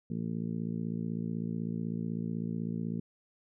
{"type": "harmonic tone", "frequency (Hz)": 56, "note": "A1", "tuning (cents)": 31, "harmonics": [2, 3, 4, 5, 6, 7, 8], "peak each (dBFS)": [-42, -35, -36, -46, -48, -49, -50], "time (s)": [0.1, 3], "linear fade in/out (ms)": 5, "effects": []}